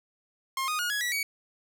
sawtooth tone with pitch steps, 1066 / 1238.7 / 1439.5 / 1672.7 / 1943.8 / 2259 Hz, C6 / D#6 / F#6 / G#6 / B6 / C#7, +32 / -8 / -48 / +12 / -28 / +32 cents, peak -24 dBFS, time 0.57-1.23 s, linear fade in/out 2 ms, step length 110 ms, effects none

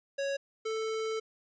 square tone pair in turn, 554.4 / 441.4 Hz, C#5 / A4, 0 / +5 cents, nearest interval major third, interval 395 cents, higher first, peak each -31 / -32 dBFS, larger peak first, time 0.18-0.37 / 0.65-1.2 s, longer second, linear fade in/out 10 ms, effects resampled to 16000 Hz

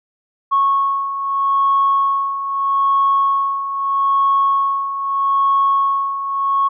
sine beating tone pair, 1100 / 1100.79 Hz, C#6 / C#6, -14 / -12 cents, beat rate 0.79 Hz, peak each -20 / -14 dBFS, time 0.51-6.69 s, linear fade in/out 20 ms, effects tanh soft clip ceiling -6 dBFS

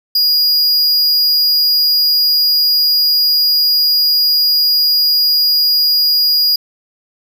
square tone, 4874 Hz, D#8, 37 cents flat, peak -10 dBFS, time 0.15-6.56 s, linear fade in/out 5 ms, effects none

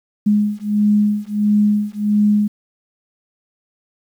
sine beating tone pair, 207.7 / 209.2 Hz, G#3 / G#3, 0 / +13 cents, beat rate 1.5 Hz, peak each -16 dBFS, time 0.26-2.48 s, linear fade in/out 10 ms, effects 8-bit

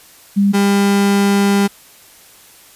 sine / 35% pulse tone pair in turn, 200 / 200 Hz, G3 / G3, +35 / +35 cents, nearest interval unison, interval 0 cents, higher neither, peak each -9 dBFS, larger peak neither, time 0.36-0.53 / 0.53-1.68 s, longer second, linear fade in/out 20 ms, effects white hiss -44 dBFS RMS until 2.75 s + resampled to 32000 Hz

